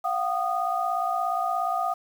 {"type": "tone cluster", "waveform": "sine", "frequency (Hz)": [699, 756, 1233], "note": ["F5", "F#5", "D#6"], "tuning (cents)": [1, 37, -16], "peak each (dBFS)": -28, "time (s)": [0.04, 1.94], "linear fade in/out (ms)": 10, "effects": ["8-bit"]}